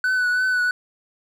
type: tone with vibrato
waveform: triangle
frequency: 1493 Hz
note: F#6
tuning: 15 cents sharp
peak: -16 dBFS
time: 0.04-0.71 s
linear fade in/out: 2 ms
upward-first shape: triangle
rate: 3 Hz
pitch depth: 33 cents each way
effects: none